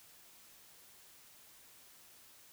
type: silence
effects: white hiss -60 dBFS RMS until 2.52 s